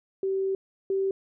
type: tone pair in turn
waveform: sine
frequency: 385.5 / 387.2 Hz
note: G4 / G4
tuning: -29 / -21 cents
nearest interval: unison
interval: 8 cents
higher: second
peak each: -24 / -23 dBFS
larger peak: second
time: 0.23-0.55 / 0.9-1.11 s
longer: first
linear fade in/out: 2 ms
effects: none